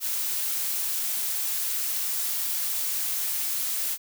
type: noise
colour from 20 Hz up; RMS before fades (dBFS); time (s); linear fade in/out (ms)
blue; -28; 0-3.98; 50
effects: none